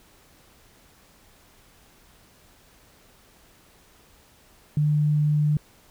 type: tone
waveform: sine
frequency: 149.6 Hz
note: D3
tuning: 32 cents sharp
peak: -18 dBFS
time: 4.77-5.57 s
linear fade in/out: 2 ms
effects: pink hiss -56 dBFS RMS until 5.9 s